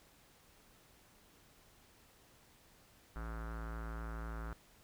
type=tone with low-pass filter; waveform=square; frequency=56 Hz; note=A1; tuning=31 cents sharp; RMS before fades=-43 dBFS; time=3.16-4.53 s; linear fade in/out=0 ms; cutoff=1400 Hz; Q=4.5; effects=pink hiss -65 dBFS RMS until 4.83 s